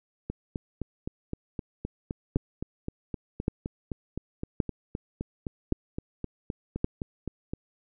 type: two click trains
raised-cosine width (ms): 3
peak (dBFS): -11 / -19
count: 5 / 29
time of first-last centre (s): 2.36-6.844 / 0.3-7.535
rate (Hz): 0.892 / 3.87
effects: none